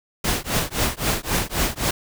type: noise with tremolo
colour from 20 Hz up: pink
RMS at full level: -19 dBFS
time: 0.24-1.91 s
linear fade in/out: 5 ms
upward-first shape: triangle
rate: 3.8 Hz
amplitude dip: 100%
effects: none